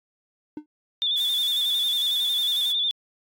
triangle tone with exponential decay, 301.7 Hz, D4, 47 cents sharp, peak -25 dBFS, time 0.57-0.66 s, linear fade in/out 2 ms, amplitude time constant 19 ms
sine tone with vibrato, 3520 Hz, A7, in tune, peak -21 dBFS, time 1.02-2.91 s, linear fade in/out 0 ms, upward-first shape square, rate 11 Hz, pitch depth 41 cents each way
blue noise, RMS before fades -37 dBFS, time 1.16-2.73 s, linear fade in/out 20 ms
effects AAC 48 kbps

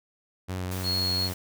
sawtooth tone with vibrato, 92 Hz, F#2, 9 cents flat, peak -26 dBFS, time 0.48-1.34 s, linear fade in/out 20 ms, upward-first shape square, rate 4.3 Hz, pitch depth 14 cents each way
white noise, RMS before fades -40 dBFS, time 0.71-1.34 s, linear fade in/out 5 ms
sine tone, 4314 Hz, C#8, 48 cents flat, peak -25 dBFS, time 0.83-1.3 s, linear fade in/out 50 ms
effects none

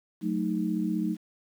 sine chord, D# diminished, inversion first, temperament equal with one note detuned, 184.36 / 220 / 311.1 Hz, F#3 / A3 / D#4, -6 / 0 / 0 cents, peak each -30 dBFS, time 0.21-1.17 s, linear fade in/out 50 ms, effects 9-bit

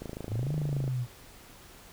click train, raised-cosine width 2 ms, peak -24 dBFS, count 24, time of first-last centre 0.02-0.878 s, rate 26.8 Hz
sine exponential two-way sweep, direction up then down, 98 to 154.3 to 120 Hz, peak -28 dBFS, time 0.28-1.07 s, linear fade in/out 50 ms, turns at 0.54 s
effects pink hiss -52 dBFS RMS until 1.92 s

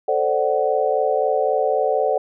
sine chord, D dominant seventh, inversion second, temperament equal with one note detuned, 440 / 523.3 / 587.3 / 748.6 Hz, A4 / C5 / D5 / F#5, 0 / 0 / 0 / +20 cents, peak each -22 dBFS, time 0.08-2.18 s, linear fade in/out 5 ms, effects none

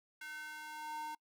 square tone with high-pass filter sweep, 305.7 Hz, D#4, 30 cents flat, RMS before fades -45 dBFS, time 0.21-1.15 s, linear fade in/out 5 ms, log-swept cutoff 1700 to 790 Hz, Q 3.9, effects noise-tail reverb RT60 0.1 s tail -26 dB re dry

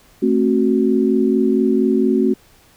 sine chord, F# diminished, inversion first, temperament just, 222 / 266.4 / 370 Hz, A3 / C4 / F#4, +16 / +31 / 0 cents, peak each -17 dBFS, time 0.22-2.34 s, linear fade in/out 10 ms, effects pink hiss -51 dBFS RMS until 2.76 s

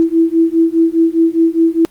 sine beating tone pair, 326.9 / 331.8 Hz, E4 / E4, -14 / +11 cents, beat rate 4.9 Hz, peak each -12 / -12 dBFS, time 0-1.85 s, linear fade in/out 0 ms, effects pink hiss -48 dBFS RMS until 1.9 s + Opus 32 kbps

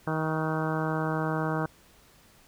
harmonic tone with a mistuned harmonic, 157.9 Hz, D#3, 26 cents sharp, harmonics 1 / 2 / 3 / 4 / 5 / 6 / 7 / 8 / 9 / 10, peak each -30 / -33 / -35 / -36 / -37 / -38 / -38 / -39 / -40 / -40 dBFS, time 0.07-1.66 s, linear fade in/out 2 ms, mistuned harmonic 10, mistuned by -43 cents, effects pink hiss -58 dBFS RMS until 2.47 s

